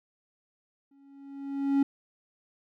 triangle tone with exponential growth, 277.2 Hz, C#4, in tune, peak -17 dBFS, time 0.91-1.83 s, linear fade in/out 5 ms, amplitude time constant 200 ms, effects none

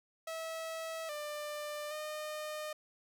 sawtooth tone with pitch steps, 649 / 595 / 610 Hz, E5 / D5 / D#5, -27 / +22 / -34 cents, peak -35 dBFS, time 0.27-2.73 s, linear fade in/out 5 ms, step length 820 ms, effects none

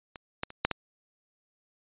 clicks, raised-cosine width 0.3 ms, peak -25 / -14 / -28 / -6 / -13 dBFS, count 5, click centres 0.158 / 0.434 / 0.504 / 0.65 / 0.713 s, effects resampled to 8000 Hz

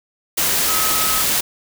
sine tone in noise, 1278 Hz, D#6, 46 cents sharp, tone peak -24 dBFS, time 0.68-1.22 s, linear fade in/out 10 ms, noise white, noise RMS -18 dBFS, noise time 0.37-1.41 s, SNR -9 dB, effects none

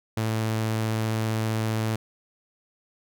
sawtooth tone, 110.6 Hz, A2, 9 cents sharp, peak -20 dBFS, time 0.17-1.96 s, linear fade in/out 5 ms, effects none

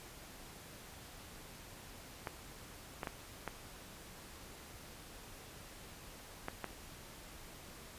clicks, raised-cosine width 0.5 ms, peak -23 dBFS, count 6, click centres 2.272 / 3.032 / 3.072 / 3.477 / 6.484 / 6.643 s, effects pink hiss -53 dBFS RMS until 7.98 s + resampled to 32000 Hz

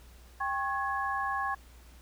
sine tone cluster, 792 / 1091 / 1678 Hz, G5 / C#6 / G#6, +18 / -28 / +17 cents, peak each -34 / -32 / -35 dBFS, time 0.4-1.55 s, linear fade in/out 10 ms, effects added 60 Hz sine -52 dBFS peak until 2.01 s + pink hiss -59 dBFS RMS until 2.01 s

